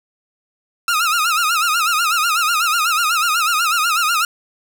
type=tone with vibrato; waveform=sawtooth; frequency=1318.5 Hz; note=E6; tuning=in tune; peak=-11 dBFS; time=0.88-4.25 s; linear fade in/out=2 ms; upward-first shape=sine; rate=8.1 Hz; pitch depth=130 cents each way; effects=none